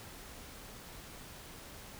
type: silence
effects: pink hiss -50 dBFS RMS until 1.99 s